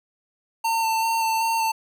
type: tone with vibrato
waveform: square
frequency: 901 Hz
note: A5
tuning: 41 cents sharp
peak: -21 dBFS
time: 0.64-1.72 s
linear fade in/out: 10 ms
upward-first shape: square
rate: 2.6 Hz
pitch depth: 14 cents each way
effects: none